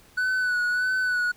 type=tone with vibrato; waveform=triangle; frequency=1487 Hz; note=F#6; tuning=8 cents sharp; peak=-20 dBFS; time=0.17-1.32 s; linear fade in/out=10 ms; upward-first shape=sine; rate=1.6 Hz; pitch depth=34 cents each way; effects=pink hiss -55 dBFS RMS until 1.36 s